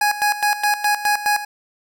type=tone with tremolo; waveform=25% pulse; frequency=830.6 Hz; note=G#5; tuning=in tune; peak=-11 dBFS; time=0.01-1.45 s; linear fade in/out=5 ms; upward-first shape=square; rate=4.8 Hz; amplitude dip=75%; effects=none